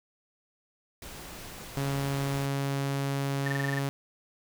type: noise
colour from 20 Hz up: pink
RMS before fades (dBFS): -43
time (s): 1.02-2.46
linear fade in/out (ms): 2
type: tone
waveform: sawtooth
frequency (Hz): 138.59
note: C#3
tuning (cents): 0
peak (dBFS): -24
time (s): 1.77-3.89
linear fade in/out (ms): 0
type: tone bursts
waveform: sine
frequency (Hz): 1800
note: A6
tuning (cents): +39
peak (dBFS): -29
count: 8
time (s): 3.46-3.789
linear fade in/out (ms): 5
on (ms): 21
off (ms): 23
effects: none